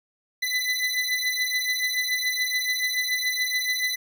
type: beating tone pair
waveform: 25% pulse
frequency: 1999 / 2006 Hz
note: B6 / B6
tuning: +20 / +26 cents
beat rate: 7 Hz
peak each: -23 dBFS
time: 0.42-3.96 s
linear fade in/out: 10 ms
effects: none